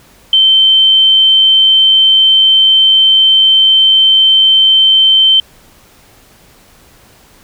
sine tone, 3102 Hz, G7, 19 cents flat, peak -4 dBFS, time 0.33-5.4 s, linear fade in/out 2 ms, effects pink hiss -44 dBFS RMS until 7.43 s

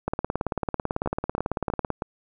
two click trains, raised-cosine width 1 ms, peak -13 / -11 dBFS, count 4 / 34, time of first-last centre 1.06-2.022 / 0.08-1.903 s, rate 3.12 / 18.1 Hz, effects none

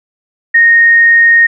sine tone, 1856 Hz, A#6, 8 cents flat, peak -3 dBFS, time 0.54-1.47 s, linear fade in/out 10 ms, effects none

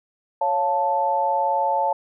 sine chord, Db augmented, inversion none, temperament equal, 554.4 / 698.5 / 880 Hz, Db5 / F5 / A5, 0 / 0 / 0 cents, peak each -25 / -26 / -20 dBFS, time 0.41-1.93 s, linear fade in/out 5 ms, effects none

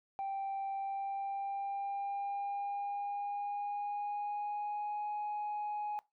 sine tone with pitch glide, 784 to 835.4 Hz, G5 to G#5, 0 to +10 cents, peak -33 dBFS, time 0.19-5.99 s, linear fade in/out 0 ms, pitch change +110 cents, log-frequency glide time 0.74-5.1 s, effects noise-tail reverb RT60 0.2 s tail -21 dB re dry + tanh soft clip ceiling -33 dBFS

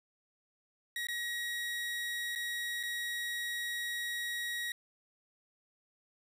30% pulse tone with dropouts, 1900 Hz, A#6, 33 cents sharp, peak -32 dBFS, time 0.96-4.72 s, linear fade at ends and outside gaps 2 ms, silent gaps 1.07-1.085 / 2.352-2.358 / 2.83-2.834 s, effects none

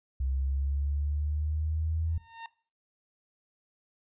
sine linear sweep, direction up, 65.41 to 82.2 Hz, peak -27 dBFS, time 0.2-2.18 s, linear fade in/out 5 ms
sawtooth tone with exponential growth, 915 Hz, A#5, 32 cents flat, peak -33 dBFS, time 2.05-2.46 s, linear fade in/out 2 ms, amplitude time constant 88 ms
effects noise-tail reverb RT60 0.4 s tail -19 dB re dry + resampled to 8000 Hz

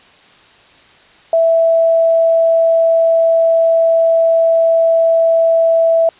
sine tone, 659.3 Hz, E5, in tune, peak -8 dBFS, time 1.33-6.09 s, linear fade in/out 2 ms, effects white hiss -45 dBFS RMS until 6.19 s + resampled to 8000 Hz

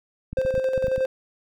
clicks, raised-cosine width 5 ms, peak -20 dBFS, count 9, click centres 0.33 / 0.387 / 0.451 / 0.542 / 0.579 / 0.778 / 0.843 / 0.882 / 0.98 s
triangle tone with tremolo, 523.3 Hz, C5, in tune, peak -17 dBFS, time 0.37-1.06 s, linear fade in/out 2 ms, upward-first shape square, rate 11 Hz, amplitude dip 45%
effects none

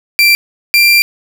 30% pulse tone pair in turn, 2356 / 2370 Hz, D7 / D7, +5 / +15 cents, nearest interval unison, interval 10 cents, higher second, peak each -3 dBFS, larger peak neither, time 0.19-0.35 / 0.74-1.02 s, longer second, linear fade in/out 0 ms, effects none

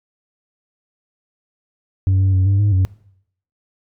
sine tone with pitch steps, 95.1 / 95.9 / 93.7 / 98.5 / 102.8 / 93.6 Hz, F#2 / G2 / F#2 / G2 / G#2 / F#2, +48 / -37 / +22 / +9 / -17 / +20 cents, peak -9 dBFS, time 2.07-2.85 s, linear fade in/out 0 ms, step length 130 ms, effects noise-tail reverb RT60 0.7 s tail -23 dB re dry + tanh soft clip ceiling -11 dBFS

